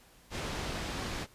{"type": "low-pass noise", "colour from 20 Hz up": "pink", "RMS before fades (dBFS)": -37, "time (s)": [0.3, 1.27], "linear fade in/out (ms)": 50, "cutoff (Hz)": 5800, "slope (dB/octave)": 12, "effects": ["pink hiss -60 dBFS RMS until 1.34 s", "resampled to 32000 Hz"]}